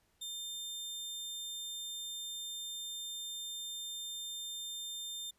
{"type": "tone", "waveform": "sawtooth", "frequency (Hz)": 3600, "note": "A7", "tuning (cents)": 39, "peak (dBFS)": -37, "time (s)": [0.21, 5.31], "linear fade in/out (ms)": 10, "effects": ["pink hiss -74 dBFS RMS until 5.38 s", "resampled to 32000 Hz"]}